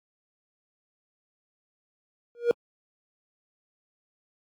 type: tone with exponential growth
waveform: triangle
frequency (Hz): 474.8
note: A#4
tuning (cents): +32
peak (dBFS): -12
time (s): 2.35-2.51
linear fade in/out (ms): 0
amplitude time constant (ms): 34
effects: high-pass 150 Hz 12 dB/octave + AAC 64 kbps